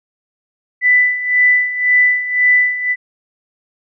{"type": "tone with tremolo", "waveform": "sine", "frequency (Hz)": 1989, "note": "B6", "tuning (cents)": 12, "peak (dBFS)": -7, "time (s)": [0.81, 2.96], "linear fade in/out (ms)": 50, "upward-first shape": "sine", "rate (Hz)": 1.9, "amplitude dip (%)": 75, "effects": []}